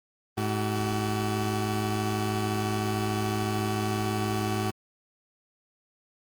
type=tone pair together; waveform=20% pulse; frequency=106.16 / 378.3 Hz; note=G#2 / F#4; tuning=+38 / +38 cents; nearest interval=octave + minor seventh; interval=2200 cents; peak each=-23 / -26 dBFS; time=0.37-4.71 s; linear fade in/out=10 ms; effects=Opus 32 kbps